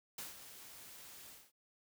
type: noise with ADSR envelope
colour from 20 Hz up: white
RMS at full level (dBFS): -44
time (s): 0.18-1.52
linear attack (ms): 4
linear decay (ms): 150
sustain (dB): -10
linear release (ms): 230
effects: none